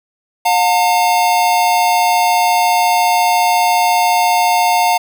square tone pair together, 714.3 / 900 Hz, F5 / A5, +39 / +39 cents, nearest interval major third, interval 400 cents, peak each -14 dBFS, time 0.45-4.98 s, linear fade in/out 10 ms, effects none

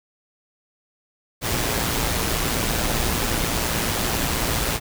pink noise with amplitude modulation, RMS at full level -21 dBFS, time 1.41-4.8 s, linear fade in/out 50 ms, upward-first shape sine, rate 115 Hz, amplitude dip 45%, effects none

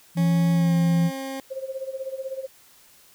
sine tone, 169.2 Hz, E3, 45 cents sharp, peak -17 dBFS, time 0.15-1.11 s, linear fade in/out 50 ms
20% pulse tone with pitch glide, 276.1 to 268.4 Hz, C#4 to C4, -7 to +44 cents, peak -25 dBFS, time 0.17-1.4 s, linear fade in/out 2 ms, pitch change -49 cents, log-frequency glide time 0.53-0.74 s
sine tone with tremolo, 531 Hz, C5, 25 cents sharp, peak -26 dBFS, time 1.5-2.47 s, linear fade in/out 20 ms, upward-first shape sine, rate 16 Hz, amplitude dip 80%
effects white hiss -54 dBFS RMS until 3.14 s

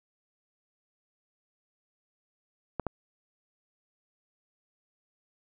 clicks, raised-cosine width 1 ms, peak -16 dBFS, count 2, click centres 2.797 / 2.867 s, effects none

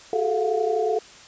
sine tone cluster, 372.1 / 403.4 / 436.6 / 690 / 721 Hz, F#4 / G4 / A4 / F5 / F#5, +10 / +50 / -13 / -21 / -45 cents, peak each -31 / -31 / -22 / -29 / -28 dBFS, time 0.13-0.99 s, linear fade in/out 2 ms, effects white hiss -46 dBFS RMS until 1.27 s + resampled to 16000 Hz

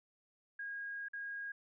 sine tone with dropouts, 1634 Hz, G#6, 29 cents flat, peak -40 dBFS, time 0.59-1.52 s, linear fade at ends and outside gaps 5 ms, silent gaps 1.085-1.133 s, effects none

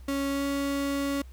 35% pulse tone with pitch glide, 277.2 to 279.6 Hz, C#4 to C#4, 0 to +15 cents, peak -25 dBFS, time 0.08-1.22 s, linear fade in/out 5 ms, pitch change +15 cents, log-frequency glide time 0.29-0.45 s, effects added 63 Hz sine -43 dBFS peak until 1.32 s + pink hiss -61 dBFS RMS until 1.32 s

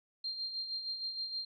sine tone with tremolo, 4186 Hz, C8, in tune, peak -34 dBFS, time 0.24-1.45 s, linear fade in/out 5 ms, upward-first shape sine, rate 6.4 Hz, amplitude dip 55%, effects none

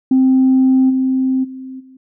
sine tone with level steps, 261.4 Hz, C4, 1 cent flat, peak -7 / -12 / -27 / -39 dBFS, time 0.11-1.97 s, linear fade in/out 5 ms, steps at 0.89 / 1.43 / 1.79 s, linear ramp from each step 20 ms, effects tanh soft clip ceiling -5 dBFS

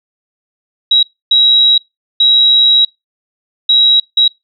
sine tone bursts at uneven times, 3856 Hz, B7, 42 cents flat, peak -5 dBFS, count 5, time 0.91-1.03 / 1.31-1.78 / 2.2-2.85 / 3.69-4 / 4.17-4.28 s, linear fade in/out 5 ms, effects noise-tail reverb RT60 0.2 s tail -24 dB re dry

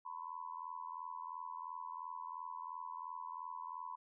sine tone with amplitude modulation, 1000 Hz, B5, 21 cents sharp, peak -39 dBFS, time 0.05-3.96 s, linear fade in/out 10 ms, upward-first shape sine, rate 82.9 Hz, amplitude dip 95%, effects none

